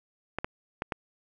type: clicks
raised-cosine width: 0.5 ms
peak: -15 dBFS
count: 4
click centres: 0.386 / 0.445 / 0.821 / 0.922 s
effects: none